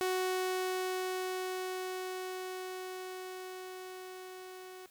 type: tone with level ramp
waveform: sawtooth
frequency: 370.8 Hz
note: F#4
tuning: 4 cents sharp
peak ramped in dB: -26 to -43 dBFS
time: 0.01-4.86 s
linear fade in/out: 0 ms
effects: white hiss -63 dBFS RMS until 4.9 s